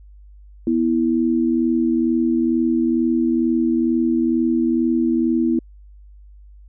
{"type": "tone pair together", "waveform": "sine", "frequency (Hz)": [245.4, 327.6], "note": ["B3", "E4"], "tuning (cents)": [-11, -11], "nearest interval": "perfect fourth", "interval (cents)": 500, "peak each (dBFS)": [-18, -18], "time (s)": [0.67, 5.59], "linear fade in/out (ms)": 2, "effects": ["added 50 Hz sine -41 dBFS peak until 6.68 s"]}